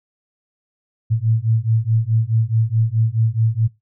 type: beating tone pair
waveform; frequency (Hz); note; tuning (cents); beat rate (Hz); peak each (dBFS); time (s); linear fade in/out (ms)
sine; 110 / 114.7; A2 / A#2; 0 / -28; 4.7; -18; 1.1-3.68; 20
effects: noise-tail reverb RT60 0.2 s tail -19 dB re dry